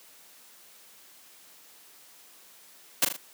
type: noise with echo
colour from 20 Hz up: white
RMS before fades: -21 dBFS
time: 3.02-3.05 s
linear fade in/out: 5 ms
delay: 39 ms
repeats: 3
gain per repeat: -6 dB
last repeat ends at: 3.167 s
effects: white hiss -54 dBFS RMS until 3.33 s + high-pass 200 Hz 12 dB/octave